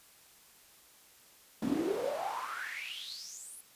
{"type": "noise with high-pass filter sweep", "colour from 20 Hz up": "brown", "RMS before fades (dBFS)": -37, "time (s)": [1.62, 3.61], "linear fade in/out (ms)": 5, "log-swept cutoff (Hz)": [220, 11000], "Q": 8.4, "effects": ["white hiss -60 dBFS RMS until 3.75 s", "resampled to 32000 Hz"]}